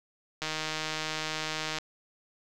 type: click train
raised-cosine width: 0.2 ms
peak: -15 dBFS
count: 214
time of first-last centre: 0.42-1.785 s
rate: 156 Hz
effects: none